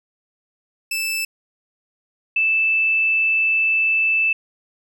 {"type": "tone pair in turn", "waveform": ["sawtooth", "sine"], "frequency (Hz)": [2637, 2637], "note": ["E7", "E7"], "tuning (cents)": [0, 0], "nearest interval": "unison", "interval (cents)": 0, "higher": "neither", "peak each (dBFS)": [-18, -15], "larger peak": "second", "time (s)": [[0.91, 1.25], [2.36, 4.33]], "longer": "second", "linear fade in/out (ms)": 5, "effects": []}